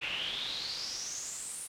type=noise with band-pass filter sweep; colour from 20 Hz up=brown; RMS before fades=-38 dBFS; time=0.01-1.68 s; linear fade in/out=20 ms; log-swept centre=2600 to 9700 Hz; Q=7.5; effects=none